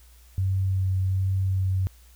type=tone with vibrato; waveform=sine; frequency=94.9 Hz; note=F#2; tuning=44 cents sharp; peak=-21 dBFS; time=0.38-1.87 s; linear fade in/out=0 ms; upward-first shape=sine; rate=1.3 Hz; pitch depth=12 cents each way; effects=added 60 Hz sine -50 dBFS peak until 2.15 s + white hiss -58 dBFS RMS until 2.15 s